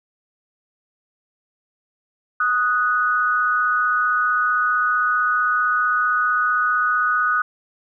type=tone pair together; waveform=sine; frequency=1244.5 / 1480 Hz; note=D#6 / F#6; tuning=0 / 0 cents; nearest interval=minor third; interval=300 cents; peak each=-19 dBFS; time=2.4-7.42 s; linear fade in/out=5 ms; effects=none